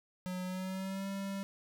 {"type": "tone with pitch glide", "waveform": "square", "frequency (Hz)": [182.9, 196.03], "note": ["F#3", "G3"], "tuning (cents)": [-20, 0], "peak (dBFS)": -37, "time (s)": [0.26, 1.43], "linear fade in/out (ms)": 0, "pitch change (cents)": 120, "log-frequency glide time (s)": [0.44, 1.08], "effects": []}